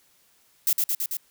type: noise with echo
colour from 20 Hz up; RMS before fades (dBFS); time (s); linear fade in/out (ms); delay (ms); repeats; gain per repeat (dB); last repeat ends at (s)
violet; -21; 0.67-0.73; 2; 110; 4; -2; 1.17
effects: white hiss -62 dBFS RMS until 1.3 s